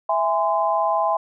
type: chord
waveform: sine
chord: E augmented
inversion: none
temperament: just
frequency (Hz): 659.3 / 824.1 / 1030.1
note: E5 / G#5 / B#5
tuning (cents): 0 / -14 / -27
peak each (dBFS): -22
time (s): 0.09-1.17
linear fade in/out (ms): 5
effects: none